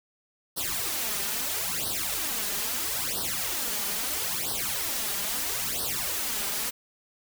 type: noise with flanger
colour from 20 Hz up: white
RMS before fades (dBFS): -30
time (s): 0.56-6.71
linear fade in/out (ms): 20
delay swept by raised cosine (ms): 0.21 to 5.01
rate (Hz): 0.76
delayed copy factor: +0.95
effects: none